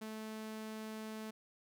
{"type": "tone", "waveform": "sawtooth", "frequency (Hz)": 218.1, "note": "A3", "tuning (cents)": -15, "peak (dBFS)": -39, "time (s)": [0.01, 1.31], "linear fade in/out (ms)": 10, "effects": []}